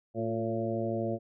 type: harmonic tone with a mistuned harmonic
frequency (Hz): 112.7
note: A2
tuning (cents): +42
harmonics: 1 / 2 / 3 / 4 / 5 / 6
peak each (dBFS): -36 / -35 / -35 / -39 / -35 / -38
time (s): 0.14-1.19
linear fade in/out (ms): 50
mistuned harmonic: 3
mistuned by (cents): +46
effects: none